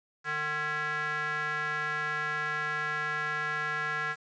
square tone with band-pass filter, 151.4 Hz, D#3, 47 cents flat, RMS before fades -32 dBFS, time 0.24-4.16 s, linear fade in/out 50 ms, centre 1600 Hz, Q 4.8, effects resampled to 16000 Hz + 9-bit

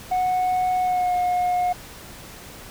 sine tone with pitch glide, 735 to 719.5 Hz, F#5 to F#5, -12 to -49 cents, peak -16 dBFS, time 0.11-1.73 s, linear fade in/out 10 ms, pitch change -37 cents, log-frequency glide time 0.8-1.14 s, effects tanh soft clip ceiling -18 dBFS + pink hiss -41 dBFS RMS until 2.7 s

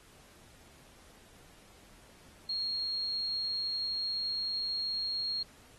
sine tone with amplitude modulation, 4266 Hz, C8, 33 cents sharp, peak -30 dBFS, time 2.49-5.43 s, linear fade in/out 5 ms, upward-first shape sine, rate 154 Hz, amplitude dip 30%, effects pink hiss -59 dBFS RMS until 5.78 s + AAC 32 kbps

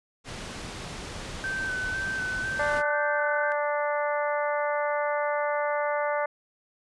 pink low-pass noise, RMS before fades -38 dBFS, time 0.24-2.83 s, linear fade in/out 50 ms, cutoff 7300 Hz, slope 12 dB/octave
sine tone with vibrato, 1532 Hz, G6, 40 cents flat, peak -28 dBFS, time 1.44-3.52 s, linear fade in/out 0 ms, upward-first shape square, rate 2 Hz, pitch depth 25 cents each way
harmonic tone, 293.7 Hz, D4, in tune, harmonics 2 / 3 / 4 / 5 / 6 / 7, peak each -27 / -31 / -33 / -35 / -37 / -38 dBFS, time 2.59-6.26 s, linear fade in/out 5 ms
effects resampled to 24000 Hz

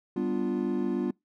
triangle chord, G dominant seventh, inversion none, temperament equal, 196 / 246.9 / 293.7 / 349.2 Hz, G3 / B3 / D4 / F4, 0 / 0 / 0 / 0 cents, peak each -31 / -29 / -31 / -29 dBFS, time 0.16-1.11 s, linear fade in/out 5 ms, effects noise-tail reverb RT60 0.2 s tail -26 dB re dry

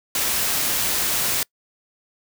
white noise, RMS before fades -22 dBFS, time 0.15-1.43 s, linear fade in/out 2 ms, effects noise-tail reverb RT60 0.1 s tail -26 dB re dry

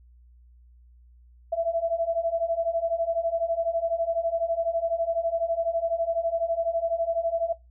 sine beating tone pair, 660 / 672 Hz, E5 / E5, +2 / +33 cents, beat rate 12 Hz, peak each -26 dBFS, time 1.52-7.53 s, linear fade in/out 10 ms, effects noise-tail reverb RT60 0.2 s tail -20 dB re dry + added 60 Hz sine -51 dBFS peak until 7.7 s

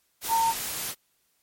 sine tone in noise, 910 Hz, A#5, 42 cents flat, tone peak -20 dBFS, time 0.28-0.54 s, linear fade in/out 50 ms, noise white, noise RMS -32 dBFS, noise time 0.21-0.95 s, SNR +9 dB, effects white hiss -70 dBFS RMS until 1.42 s + MP3 64 kbps

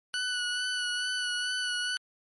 20% pulse tone with vibrato, 1480 Hz, F#6, in tune, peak -24 dBFS, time 0.14-1.97 s, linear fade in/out 0 ms, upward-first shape sine, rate 2.3 Hz, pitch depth 22 cents each way, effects MP3 48 kbps

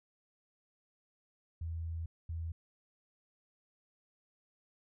sine tone bursts at uneven times, 82.41 Hz, E2, in tune, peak -36 dBFS, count 2, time 1.61-2.06 / 2.29-2.52 s, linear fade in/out 5 ms, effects none

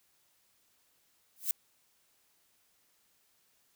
violet noise with exponential growth, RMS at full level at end -26 dBFS, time 1.36-1.51 s, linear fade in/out 1 ms, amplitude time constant 31 ms, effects white hiss -71 dBFS RMS until 3.75 s

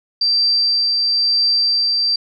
sine tone with tremolo, 4692 Hz, D8, 2 cents flat, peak -12 dBFS, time 0.21-2.16 s, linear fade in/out 5 ms, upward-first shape triangle, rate 1 Hz, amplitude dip 25%, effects none

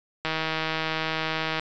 click train, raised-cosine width 0.3 ms, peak -11 dBFS, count 215, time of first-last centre 0.25-1.596 s, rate 159 Hz, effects resampled to 16000 Hz

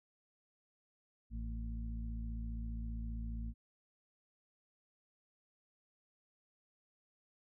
harmonic tone with a mistuned harmonic, 55 Hz, A1, in tune, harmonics 1 / 2 / 3 / 4, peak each -39 / -49 / -54 / -48 dBFS, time 1.3-3.54 s, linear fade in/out 50 ms, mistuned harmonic 4, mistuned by +68 cents, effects none

